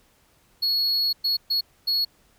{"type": "tone bursts at uneven times", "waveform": "triangle", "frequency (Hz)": 4348, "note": "C#8", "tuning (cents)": -34, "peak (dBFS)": -19, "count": 4, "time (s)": [[0.62, 1.13], [1.24, 1.37], [1.5, 1.61], [1.87, 2.05]], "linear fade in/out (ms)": 10, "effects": ["pink hiss -61 dBFS RMS until 2.38 s"]}